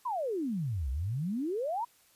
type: exponential two-way sweep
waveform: sine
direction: down then up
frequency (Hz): 1060 to 61.2 to 994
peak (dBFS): -30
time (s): 0.05-1.85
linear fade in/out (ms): 10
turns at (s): 0.9
effects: white hiss -64 dBFS RMS until 2.15 s + resampled to 32000 Hz